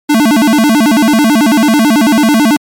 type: tone with vibrato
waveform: square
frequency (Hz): 256.9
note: C4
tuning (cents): -32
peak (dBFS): -6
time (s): 0.09-2.57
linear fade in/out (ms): 10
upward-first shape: square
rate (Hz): 9.1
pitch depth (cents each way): 250
effects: MP3 96 kbps